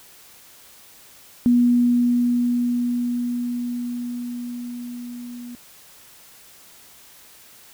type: tone with level ramp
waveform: sine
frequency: 242.4 Hz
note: B3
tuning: 32 cents flat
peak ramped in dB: -12 to -33 dBFS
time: 1.46-5.55 s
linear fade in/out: 0 ms
effects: white hiss -48 dBFS RMS until 7.73 s